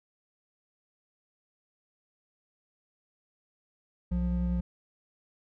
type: tone pair together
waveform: triangle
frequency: 62.6 / 177.06 Hz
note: B1 / F3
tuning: +24 / +24 cents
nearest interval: octave + tritone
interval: 1800 cents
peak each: -27 dBFS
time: 4.11-4.61 s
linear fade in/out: 10 ms
effects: none